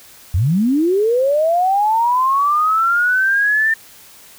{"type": "linear sweep", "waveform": "sine", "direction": "up", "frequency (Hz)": [75.6, 1805], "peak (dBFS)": -12, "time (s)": [0.34, 3.74], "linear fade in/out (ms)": 5, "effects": ["white hiss -43 dBFS RMS until 4.38 s"]}